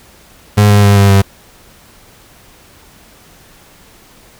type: tone with pitch steps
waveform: 35% pulse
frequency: 103.83 / 102.4 / 100.99 / 99.6 / 98.23 Hz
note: G#2 / G#2 / G#2 / G2 / G2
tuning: 0 / -24 / -48 / +28 / +4 cents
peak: -3 dBFS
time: 0.57-1.22 s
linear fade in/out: 10 ms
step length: 130 ms
effects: pink hiss -43 dBFS RMS until 4.39 s